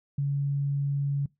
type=tone; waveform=sine; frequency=141 Hz; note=C#3; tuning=30 cents sharp; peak=-24 dBFS; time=0.18-1.26 s; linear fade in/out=5 ms; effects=noise-tail reverb RT60 0.2 s tail -23 dB re dry